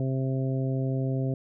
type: harmonic tone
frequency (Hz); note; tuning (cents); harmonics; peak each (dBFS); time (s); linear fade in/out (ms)
132.4; C3; +21; 1 / 2 / 3 / 4 / 5; -26 / -32 / -36 / -38 / -40; 0-1.34; 2
effects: none